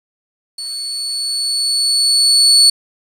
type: tone with level ramp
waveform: 35% pulse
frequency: 4435 Hz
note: C#8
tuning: in tune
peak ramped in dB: -22 to -4 dBFS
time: 0.58-2.7 s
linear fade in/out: 5 ms
effects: resampled to 32000 Hz + 7-bit

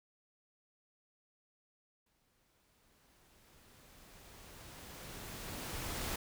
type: noise with exponential growth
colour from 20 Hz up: pink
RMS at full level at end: -38 dBFS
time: 2.06-6.16 s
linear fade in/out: 5 ms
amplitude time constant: 890 ms
effects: none

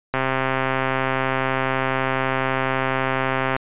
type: click train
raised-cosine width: 0.5 ms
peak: -6 dBFS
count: 453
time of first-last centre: 0.14-3.564 s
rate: 132 Hz
effects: resampled to 8000 Hz

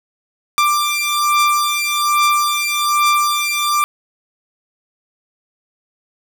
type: beating tone pair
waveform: sawtooth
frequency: 1182 / 1183.2 Hz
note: D6 / D6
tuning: +11 / +13 cents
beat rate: 1.2 Hz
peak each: -13 dBFS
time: 0.58-3.84 s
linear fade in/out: 0 ms
effects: none

